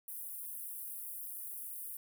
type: high-pass noise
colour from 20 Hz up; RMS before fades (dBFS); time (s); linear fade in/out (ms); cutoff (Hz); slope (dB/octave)
pink; -44; 0.08-1.97; 2; 10000; 48
effects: none